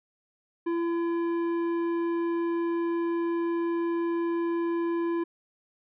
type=tone with tanh clipping; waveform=sine; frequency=338.2 Hz; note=E4; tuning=44 cents sharp; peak=-27 dBFS; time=0.66-5.24 s; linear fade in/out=10 ms; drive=11 dB; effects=none

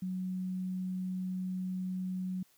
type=tone; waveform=sine; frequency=185 Hz; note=F#3; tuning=in tune; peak=-33 dBFS; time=0.02-2.43 s; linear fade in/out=5 ms; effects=white hiss -67 dBFS RMS until 2.57 s

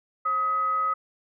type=tone with frequency modulation; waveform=sine; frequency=1266 Hz; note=D#6; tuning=30 cents sharp; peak=-22 dBFS; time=0.25-0.94 s; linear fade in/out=10 ms; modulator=729 Hz; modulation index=0.2; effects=none

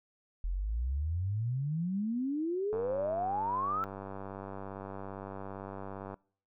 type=exponential sweep; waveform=sine; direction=up; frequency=41.2 to 1350 Hz; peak=-30 dBFS; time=0.44-3.84 s; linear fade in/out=0 ms
type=click train; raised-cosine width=1 ms; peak=-28 dBFS; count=334; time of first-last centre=2.73-6.142 s; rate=97.6 Hz
effects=noise-tail reverb RT60 0.5 s tail -24 dB re dry

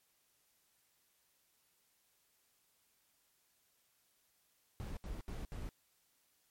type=noise bursts; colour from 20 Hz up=brown; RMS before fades=-43 dBFS; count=4; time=4.8-5.69 s; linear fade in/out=0 ms; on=170 ms; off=70 ms; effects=white hiss -75 dBFS RMS until 6.5 s + MP3 64 kbps

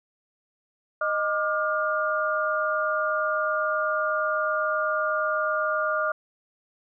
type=tone cluster; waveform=sine; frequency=619 / 1192 / 1420 Hz; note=D#5 / D6 / F6; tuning=-9 / +25 / +28 cents; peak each=-27 dBFS; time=1.01-6.12 s; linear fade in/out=5 ms; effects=none

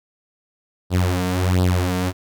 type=tone with flanger; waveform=sawtooth; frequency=90.9 Hz; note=F#2; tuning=30 cents flat; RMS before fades=-19 dBFS; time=0.9-2.13 s; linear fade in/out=50 ms; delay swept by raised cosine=0.22 to 4.42 ms; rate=1.4 Hz; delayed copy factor=+0.85; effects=none

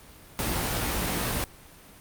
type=noise with comb filter; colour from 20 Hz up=pink; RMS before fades=-28 dBFS; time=0.39-1.44 s; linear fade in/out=0 ms; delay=17 ms; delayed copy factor=+0.6; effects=pink hiss -50 dBFS RMS until 2 s + Opus 32 kbps

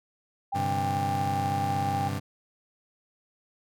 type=tone; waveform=sine; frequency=796 Hz; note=G5; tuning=26 cents sharp; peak=-27 dBFS; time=0.52-2.09 s; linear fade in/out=10 ms
type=chord; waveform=30% pulse; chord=G suspended fourth; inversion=none; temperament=just; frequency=98 / 130.67 / 147 Hz; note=G2 / C3 / D3; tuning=0 / -2 / +2 cents; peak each=-29 / -32 / -33 dBFS; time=0.54-2.2 s; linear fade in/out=20 ms
effects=none

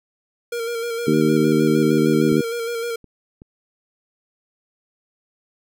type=tone with vibrato; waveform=square; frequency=466.2 Hz; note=A#4; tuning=in tune; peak=-24 dBFS; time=0.52-2.96 s; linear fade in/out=5 ms; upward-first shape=square; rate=6.5 Hz; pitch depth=28 cents each way
type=harmonic tone; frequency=77.78 Hz; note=D#2; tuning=in tune; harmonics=2 / 3 / 4 / 5; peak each=-22 / -19 / -19 / -20 dBFS; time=1.07-2.41 s; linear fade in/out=5 ms
type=clicks; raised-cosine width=3 ms; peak=-24 / -32 / -28 dBFS; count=3; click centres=2.322 / 3.043 / 3.419 s
effects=none

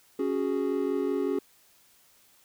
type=chord; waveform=triangle; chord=C# suspended fourth; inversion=none; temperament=equal; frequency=277.2 / 370 / 415.3 Hz; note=C#4 / F#4 / G#4; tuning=0 / 0 / 0 cents; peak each=-28 dBFS; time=0.19-1.39 s; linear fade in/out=5 ms; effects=white hiss -61 dBFS RMS until 2.44 s

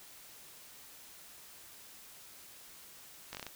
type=slowing click train; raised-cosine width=0.2 ms; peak=-24 dBFS; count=6; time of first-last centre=3.33-3.467 s; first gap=18 ms; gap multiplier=1.21; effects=white hiss -54 dBFS RMS until 3.55 s

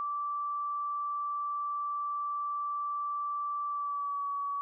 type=tone with pitch glide; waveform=sine; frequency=1165 to 1134.5 Hz; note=D6 to C#6; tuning=-14 to +40 cents; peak=-31 dBFS; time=0-4.61 s; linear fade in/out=0 ms; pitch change=-46 cents; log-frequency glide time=3.68-4.27 s; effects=none

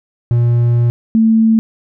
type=tone pair in turn; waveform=triangle / sine; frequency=119.2 / 223 Hz; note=A#2 / A3; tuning=+39 / +23 cents; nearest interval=major seventh; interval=1084 cents; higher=second; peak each=-7 dBFS; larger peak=neither; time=0.31-0.9 / 1.15-1.59 s; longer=first; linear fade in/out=0 ms; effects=none

